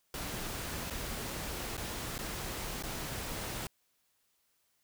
pink noise with dropouts, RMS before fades -39 dBFS, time 0.14-3.67 s, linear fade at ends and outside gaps 2 ms, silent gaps 0.901-0.906 / 1.769-1.777 / 2.181-2.189 / 2.826-2.835 s, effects white hiss -75 dBFS RMS until 4.83 s

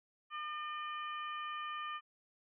harmonic tone, 604 Hz, D5, 48 cents sharp, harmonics 2 / 3 / 4 / 5, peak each -40 / -48 / -51 / -50 dBFS, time 0.3-2.01 s, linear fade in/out 50 ms, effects none

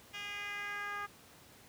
10% pulse tone with band-pass filter sweep, 408.9 Hz, G#4, 27 cents flat, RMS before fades -41 dBFS, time 0.13-1.07 s, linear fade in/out 20 ms, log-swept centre 3100 to 1300 Hz, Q 2.1, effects pink hiss -58 dBFS RMS until 1.68 s + high-pass 80 Hz 12 dB/octave

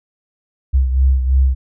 sine beating tone pair, 65.41 / 68.41 Hz, C2 / C#2, 0 / -22 cents, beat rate 3 Hz, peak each -11 / -19 dBFS, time 0.73-1.55 s, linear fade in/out 20 ms, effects none

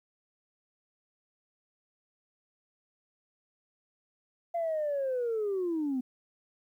sine linear sweep, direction down, 690 to 246.9 Hz, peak -27 dBFS, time 4.54-6.01 s, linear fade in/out 10 ms, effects tanh soft clip ceiling -25 dBFS + 11-bit

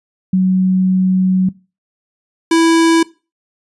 sine / square tone pair in turn, 186.4 / 329.5 Hz, F#3 / E4, +13 / -1 cents, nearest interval minor seventh, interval 986 cents, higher second, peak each -9 dBFS, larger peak neither, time 0.33-1.49 / 2.51-3.03 s, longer first, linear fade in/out 5 ms, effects noise-tail reverb RT60 0.3 s tail -21 dB re dry + resampled to 24000 Hz

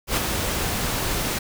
pink noise with ADSR envelope, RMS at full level -20 dBFS, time 0.07-1.39 s, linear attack 99 ms, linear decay 18 ms, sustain -5 dB, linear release 9 ms, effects none

